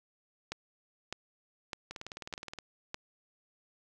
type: two click trains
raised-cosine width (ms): 0.2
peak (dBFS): -24 / -19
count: 14 / 5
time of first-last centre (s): 1.91-2.587 / 0.52-2.944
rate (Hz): 19.2 / 1.65
effects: none